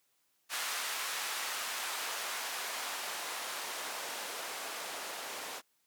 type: noise with band-pass filter sweep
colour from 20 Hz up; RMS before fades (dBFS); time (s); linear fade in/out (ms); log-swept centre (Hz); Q
blue; -39; 0.49-5.62; 50; 1200 to 530; 0.85
effects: white hiss -75 dBFS RMS until 5.86 s + high-pass 100 Hz 12 dB/octave